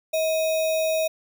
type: tone with sample-and-hold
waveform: sine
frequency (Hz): 637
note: D#5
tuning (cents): +41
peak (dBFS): -20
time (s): 0.13-1.08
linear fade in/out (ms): 10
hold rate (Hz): 3150
effects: none